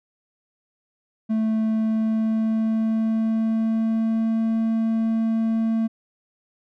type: tone with pitch glide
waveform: triangle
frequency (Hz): 220 to 224.5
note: A3 to A3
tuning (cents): 0 to +35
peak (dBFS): -17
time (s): 1.29-5.88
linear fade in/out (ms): 20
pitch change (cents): +35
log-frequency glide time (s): 1.61-4.45
effects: none